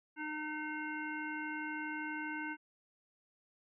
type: harmonic tone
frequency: 305.4 Hz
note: D#4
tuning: 32 cents flat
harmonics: 1 / 3 / 5 / 7 / 9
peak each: -42 / -45 / -42 / -46 / -51 dBFS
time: 0.16-2.57 s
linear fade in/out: 50 ms
effects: none